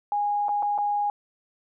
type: tone with dropouts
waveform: sine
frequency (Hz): 823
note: G#5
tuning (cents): -16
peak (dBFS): -22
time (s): 0.12-1.1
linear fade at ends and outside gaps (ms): 1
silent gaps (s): 0.484-0.491 / 0.625-0.629 / 0.779-0.785
effects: none